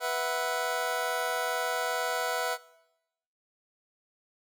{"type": "chord", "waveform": "25% pulse", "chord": "B suspended fourth", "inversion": "none", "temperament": "just", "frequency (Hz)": [493.9, 658.5, 740.8], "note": ["B4", "E5", "F#5"], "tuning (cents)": [0, -2, 2], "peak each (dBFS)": [-29, -29, -30], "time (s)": [0, 2.58], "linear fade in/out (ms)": 50, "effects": ["noise-tail reverb RT60 0.9 s tail -20 dB re dry"]}